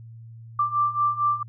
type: beating tone pair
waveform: sine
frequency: 1174.7 / 1179.1 Hz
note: D6 / D6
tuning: 0 / +7 cents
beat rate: 4.4 Hz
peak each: -25 / -22 dBFS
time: 0.59-1.43 s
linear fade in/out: 5 ms
effects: added 114 Hz sine -40 dBFS peak until 1.48 s